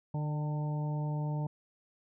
harmonic tone with a mistuned harmonic, 149.6 Hz, D3, 32 cents sharp, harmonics 1 / 2 / 3 / 4 / 5 / 6, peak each -31 / -44 / -49 / -46 / -50 / -45 dBFS, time 0.14-1.47 s, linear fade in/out 5 ms, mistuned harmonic 5, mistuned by +43 cents, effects none

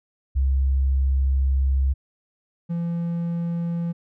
sine / triangle tone pair in turn, 67 / 169.95 Hz, C2 / F3, +42 / -47 cents, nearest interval octave + major third, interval 1611 cents, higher second, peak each -17 / -21 dBFS, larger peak first, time 0.35-1.94 / 2.69-3.93 s, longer first, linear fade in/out 20 ms, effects none

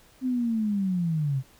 sine linear sweep, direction down, 261.6 to 128.4 Hz, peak -23 dBFS, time 0.21-1.43 s, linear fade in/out 50 ms, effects pink hiss -57 dBFS RMS until 1.59 s

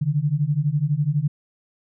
sine beating tone pair, 140.9 / 152.9 Hz, C#3 / D#3, +29 / -30 cents, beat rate 12 Hz, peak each -22 / -21 dBFS, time 0.01-1.28 s, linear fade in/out 10 ms, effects none

